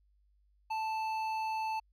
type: tone with hard clipping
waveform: sine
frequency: 880 Hz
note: A5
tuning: in tune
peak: -34 dBFS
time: 0.7-1.8 s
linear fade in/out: 10 ms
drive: 9 dB
effects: added 50 Hz sine -66 dBFS peak until 1.92 s